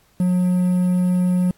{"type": "tone with quantisation", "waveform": "triangle", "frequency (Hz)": 180.7, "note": "F#3", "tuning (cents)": -41, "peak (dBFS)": -13, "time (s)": [0.2, 1.51], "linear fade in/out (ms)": 2, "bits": 7, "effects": ["pink hiss -58 dBFS RMS until 1.57 s", "AAC 64 kbps"]}